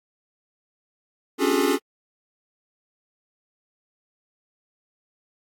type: tone cluster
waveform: square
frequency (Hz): 270.8 / 289.6 / 355.9 / 399.5 / 429.4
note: C#4 / D4 / F4 / G4 / A4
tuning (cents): -40 / -24 / +33 / +33 / -42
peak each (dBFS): -26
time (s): 1.38-1.79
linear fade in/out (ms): 50
effects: AAC 64 kbps